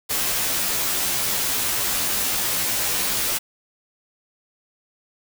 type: noise with comb filter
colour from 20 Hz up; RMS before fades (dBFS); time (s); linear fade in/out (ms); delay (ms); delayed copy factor
white; -23; 0.09-3.39; 20; 13; -0.95
effects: none